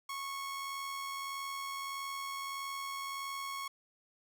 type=tone with amplitude modulation; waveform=sawtooth; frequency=1100 Hz; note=C#6; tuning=14 cents flat; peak=-33 dBFS; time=0.09-3.68 s; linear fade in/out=5 ms; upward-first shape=sine; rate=81.6 Hz; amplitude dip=30%; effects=none